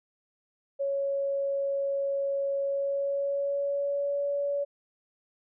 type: tone with pitch glide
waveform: sine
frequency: 555 to 568 Hz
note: C#5 to C#5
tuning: +2 to +42 cents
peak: -26 dBFS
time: 0.79-4.65 s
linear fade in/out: 20 ms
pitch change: +40 cents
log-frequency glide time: 2.63-4.25 s
effects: none